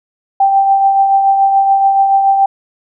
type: tone with tremolo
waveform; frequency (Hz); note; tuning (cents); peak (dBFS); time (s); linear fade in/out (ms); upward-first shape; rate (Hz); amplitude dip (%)
sine; 784; G5; 0; -5; 0.4-2.46; 5; triangle; 7; 45
effects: none